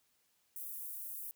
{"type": "high-pass noise", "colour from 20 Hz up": "pink", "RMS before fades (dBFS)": -44, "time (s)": [0.56, 1.31], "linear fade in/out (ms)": 0, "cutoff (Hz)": 12000, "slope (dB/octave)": 24, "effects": ["white hiss -75 dBFS RMS until 1.35 s"]}